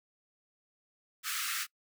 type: high-pass noise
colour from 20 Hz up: pink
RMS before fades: -35 dBFS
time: 1.23-1.67 s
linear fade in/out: 50 ms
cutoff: 1200 Hz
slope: 96 dB/octave
effects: noise-tail reverb RT60 0.1 s tail -23 dB re dry